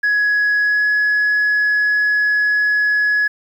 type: tone with pitch glide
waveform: sine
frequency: 1676 to 1687.7 Hz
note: G#6 to G#6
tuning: +15 to +27 cents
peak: -11 dBFS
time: 0.03-3.28 s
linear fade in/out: 10 ms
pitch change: +12 cents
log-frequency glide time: 0.62-0.86 s
effects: tanh soft clip ceiling -11 dBFS + 8-bit